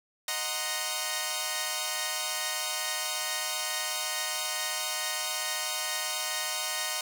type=chord; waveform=5% pulse; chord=C half-diminished seventh; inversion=first; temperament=equal; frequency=622.3 / 740 / 932.3 / 1046.5 Hz; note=Eb5 / Gb5 / Bb5 / C6; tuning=0 / 0 / 0 / 0 cents; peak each=-24 dBFS; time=0.28-7.01 s; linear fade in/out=2 ms; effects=none

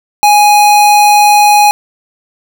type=tone; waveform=square; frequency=830.6 Hz; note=G#5; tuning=in tune; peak=-4 dBFS; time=0.23-1.71 s; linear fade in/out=0 ms; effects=none

